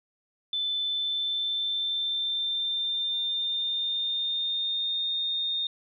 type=tone with pitch glide; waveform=sine; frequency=3520 to 3665 Hz; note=A7 to A#7; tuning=0 to -30 cents; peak=-26 dBFS; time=0.53-5.67 s; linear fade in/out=2 ms; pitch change=+70 cents; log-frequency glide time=0.81-5.1 s; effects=none

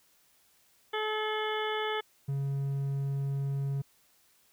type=harmonic tone; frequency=430.4 Hz; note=A4; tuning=38 cents flat; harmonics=1 / 2 / 3 / 4 / 5 / 7 / 8; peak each=-33 / -36 / -38 / -39 / -40 / -41 / -42 dBFS; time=0.93-2.01 s; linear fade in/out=10 ms
type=tone; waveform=triangle; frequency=138.5 Hz; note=C#3; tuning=1 cent flat; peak=-27 dBFS; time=2.28-3.82 s; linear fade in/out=10 ms
effects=white hiss -66 dBFS RMS until 4.52 s

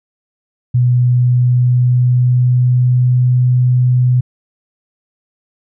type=tone with pitch glide; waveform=sine; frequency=123.47 to 125.19 Hz; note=B2 to B2; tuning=0 to +24 cents; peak=-8 dBFS; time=0.74-4.21 s; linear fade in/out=10 ms; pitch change=+24 cents; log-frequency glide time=0.88-3.25 s; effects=none

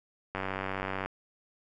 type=click train; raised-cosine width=0.5 ms; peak=-18 dBFS; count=69; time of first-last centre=0.35-1.06 s; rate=95.8 Hz; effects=none

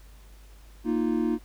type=chord; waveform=triangle; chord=Bb suspended fourth; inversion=none; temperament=equal; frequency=233.1 / 311.1 / 349.2 Hz; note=Bb3 / Eb4 / F4; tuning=0 / 0 / 0 cents; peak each=-25 / -25 / -27 dBFS; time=0.84-1.39 s; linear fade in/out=50 ms; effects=added 50 Hz sine -47 dBFS peak until 1.44 s + pink hiss -58 dBFS RMS until 1.44 s

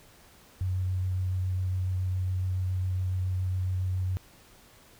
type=tone with vibrato; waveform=sine; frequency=92.5 Hz; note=F#2; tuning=in tune; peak=-26 dBFS; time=0.61-4.17 s; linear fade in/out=0 ms; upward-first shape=triangle; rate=7.2 Hz; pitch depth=14 cents each way; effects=pink hiss -56 dBFS RMS until 4.99 s

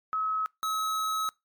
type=tone pair in turn; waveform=sine / square; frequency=1284 / 1284 Hz; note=E6 / E6; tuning=-46 / -46 cents; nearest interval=unison; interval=0 cents; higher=neither; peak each=-26 / -28 dBFS; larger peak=first; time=0.13-0.46 / 0.63-1.29 s; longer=second; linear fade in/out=0 ms; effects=noise-tail reverb RT60 0.2 s tail -24 dB re dry + MP3 96 kbps

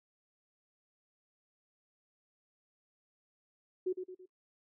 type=tone with echo; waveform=sine; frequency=368.6 Hz; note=F#4; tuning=7 cents flat; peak=-29 dBFS; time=3.86-3.93 s; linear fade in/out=10 ms; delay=110 ms; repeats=3; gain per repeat=-7 dB; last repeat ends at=4.26 s; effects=noise-tail reverb RT60 0.1 s tail -21 dB re dry

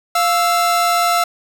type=tone pair together; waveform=45% pulse; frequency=698.5 / 1318.6 Hz; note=F5 / E6; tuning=0 / 0 cents; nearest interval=major seventh; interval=1100 cents; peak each=-16 dBFS; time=0.15-1.24 s; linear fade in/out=5 ms; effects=none

